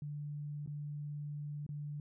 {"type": "tone with dropouts", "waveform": "sine", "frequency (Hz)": 147, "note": "D3", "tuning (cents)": 2, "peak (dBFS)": -39, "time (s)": [0.02, 2], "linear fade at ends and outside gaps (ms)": 2, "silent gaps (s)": [[0.662, 0.674], [1.665, 1.69]], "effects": []}